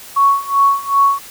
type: tone with tremolo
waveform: sine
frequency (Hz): 1112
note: C#6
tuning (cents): +5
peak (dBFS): -7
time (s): 0.16-1.19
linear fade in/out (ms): 10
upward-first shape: sine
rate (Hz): 2.6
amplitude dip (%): 90
effects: white hiss -36 dBFS RMS until 1.3 s